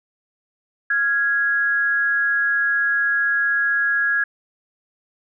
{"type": "tone pair together", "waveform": "sine", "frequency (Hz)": [1396.9, 1661.2], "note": ["F6", "G#6"], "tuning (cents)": [0, 0], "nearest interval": "minor third", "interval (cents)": 300, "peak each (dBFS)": [-25, -17], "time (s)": [0.9, 4.24], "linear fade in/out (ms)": 5, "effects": []}